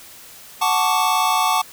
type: chord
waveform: square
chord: D major seventh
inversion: first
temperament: equal with one note detuned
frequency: 740 / 880 / 1115.8 / 1174.7 Hz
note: F#5 / A5 / C#6 / D6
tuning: 0 / 0 / +11 / 0 cents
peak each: -23 / -21 / -22 / -24 dBFS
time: 0.61-1.62 s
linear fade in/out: 10 ms
effects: white hiss -42 dBFS RMS until 1.72 s